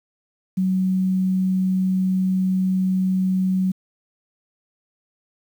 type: tone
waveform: sine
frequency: 187.2 Hz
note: F#3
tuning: 20 cents sharp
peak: -17 dBFS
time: 0.57-3.72 s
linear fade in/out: 10 ms
effects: 8-bit